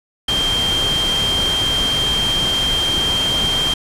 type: tone in noise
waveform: sine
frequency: 3173 Hz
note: G7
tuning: 20 cents sharp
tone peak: -16 dBFS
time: 0.28-3.74 s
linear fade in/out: 5 ms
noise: pink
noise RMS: -23 dBFS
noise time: 0.28-3.74 s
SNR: +4 dB
effects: low-pass 10000 Hz 12 dB/octave